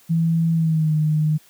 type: tone with pitch glide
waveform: sine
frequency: 164.81 to 153.77 Hz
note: E3 to D#3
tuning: 0 to -20 cents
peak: -15 dBFS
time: 0.09-1.38 s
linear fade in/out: 20 ms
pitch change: -120 cents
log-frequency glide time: 0.53-0.94 s
effects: white hiss -53 dBFS RMS until 1.49 s + high-pass 100 Hz 12 dB/octave